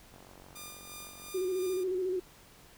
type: click train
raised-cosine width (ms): 1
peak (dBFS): -39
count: 54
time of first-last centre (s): 0.14-1.285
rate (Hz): 46.3
type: tone with tremolo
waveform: 5% pulse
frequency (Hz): 1204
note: D6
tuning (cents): +43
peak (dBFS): -31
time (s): 0.55-1.84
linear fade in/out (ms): 10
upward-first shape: sine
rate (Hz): 2.9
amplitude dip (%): 50
type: tone with vibrato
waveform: sine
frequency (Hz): 370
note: F#4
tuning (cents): 0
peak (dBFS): -29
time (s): 1.34-2.2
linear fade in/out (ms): 10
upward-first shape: square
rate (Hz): 14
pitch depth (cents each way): 40
effects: pink hiss -57 dBFS RMS until 2.77 s